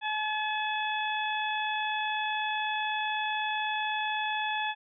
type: harmonic tone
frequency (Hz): 856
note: A5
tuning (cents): -48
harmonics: 1 / 2 / 3 / 4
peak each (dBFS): -31 / -34 / -36 / -37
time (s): 0.01-4.75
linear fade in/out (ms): 50
effects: none